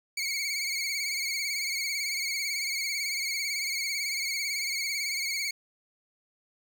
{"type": "tone with vibrato", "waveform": "20% pulse", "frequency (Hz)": 2217, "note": "C#7", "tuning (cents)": 0, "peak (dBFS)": -24, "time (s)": [0.17, 5.51], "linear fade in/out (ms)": 5, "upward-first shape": "sine", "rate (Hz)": 18, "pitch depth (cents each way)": 70, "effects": ["11-bit"]}